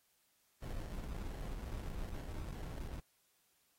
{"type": "noise with sample-and-hold", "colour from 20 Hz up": "brown", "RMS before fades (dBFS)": -43, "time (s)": [0.62, 3], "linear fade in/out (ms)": 5, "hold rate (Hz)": 1225, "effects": ["white hiss -75 dBFS RMS until 3.78 s", "AAC 48 kbps"]}